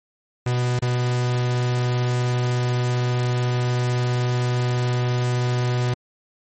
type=tone with dropouts; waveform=45% pulse; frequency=123.47 Hz; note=B2; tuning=in tune; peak=-19 dBFS; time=0.46-5.94 s; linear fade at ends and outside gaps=5 ms; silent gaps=0.792-0.821 s; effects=MP3 32 kbps